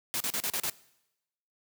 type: noise bursts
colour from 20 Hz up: white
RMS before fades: -31 dBFS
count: 6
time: 0.14-0.698 s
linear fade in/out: 0 ms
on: 63 ms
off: 36 ms
effects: noise-tail reverb RT60 0.9 s tail -21 dB re dry + high-pass 100 Hz 12 dB/octave